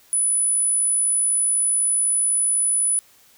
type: tone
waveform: sine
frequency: 9956 Hz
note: D#9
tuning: in tune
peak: -17 dBFS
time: 0.13-2.99 s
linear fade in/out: 0 ms
effects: white hiss -54 dBFS RMS until 3.37 s